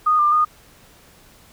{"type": "tone with pitch steps", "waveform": "sine", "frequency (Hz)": [1235, 1194, 1227], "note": ["D#6", "D6", "D#6"], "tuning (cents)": [-13, 28, -25], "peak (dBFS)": -13, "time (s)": [0.06, 0.45], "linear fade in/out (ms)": 10, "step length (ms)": 130, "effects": ["pink hiss -50 dBFS RMS until 1.52 s"]}